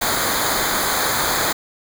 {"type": "noise with comb filter", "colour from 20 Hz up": "pink", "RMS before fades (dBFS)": -20, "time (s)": [0.01, 1.53], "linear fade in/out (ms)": 10, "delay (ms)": 0.36, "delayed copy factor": -0.8, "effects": []}